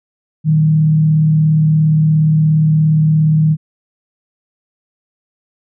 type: tone with frequency modulation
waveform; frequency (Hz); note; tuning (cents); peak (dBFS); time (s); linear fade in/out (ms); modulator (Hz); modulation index
sine; 155.56; D#3; 0; -8; 0.44-3.57; 50; 37.1; 0.29
effects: none